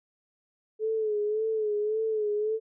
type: tone with vibrato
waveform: sine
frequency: 429.5 Hz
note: A4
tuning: 42 cents flat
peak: -25 dBFS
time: 0.79-2.6 s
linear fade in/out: 50 ms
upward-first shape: sine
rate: 1.8 Hz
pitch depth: 57 cents each way
effects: none